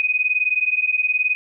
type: beating tone pair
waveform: sine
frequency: 2489 / 2508 Hz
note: D#7 / D#7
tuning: 0 / +13 cents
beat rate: 19 Hz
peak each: -20 dBFS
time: 0-1.35 s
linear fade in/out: 0 ms
effects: none